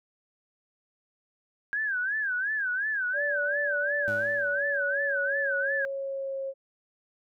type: tone with vibrato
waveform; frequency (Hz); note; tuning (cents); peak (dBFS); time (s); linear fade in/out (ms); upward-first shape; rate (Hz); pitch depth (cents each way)
sine; 1603; G6; +38; -26; 1.73-5.85; 0; sine; 2.8; 160
type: tone with pitch glide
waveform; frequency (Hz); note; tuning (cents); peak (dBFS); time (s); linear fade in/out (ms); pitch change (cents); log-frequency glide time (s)
sine; 579 to 540.2; D5 to C#5; -25 to -45; -30; 3.13-6.54; 50; -120; 3.97-6.42
type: tone with exponential decay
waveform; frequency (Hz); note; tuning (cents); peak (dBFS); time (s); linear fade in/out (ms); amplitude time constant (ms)
20% pulse; 105.2; G#2; +23; -30; 4.08-4.87; 0; 170
effects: none